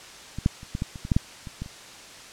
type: clicks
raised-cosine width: 5 ms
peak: -19 / -7 / -29 / -16 / -14 / -25 / -21 / -8 / -7 / -24 / -19 / -29 dBFS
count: 12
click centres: 0.386 / 0.461 / 0.631 / 0.751 / 0.821 / 0.958 / 1.051 / 1.118 / 1.165 / 1.472 / 1.62 / 1.661 s
effects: white hiss -44 dBFS RMS until 2.32 s + low-pass 7000 Hz 12 dB/octave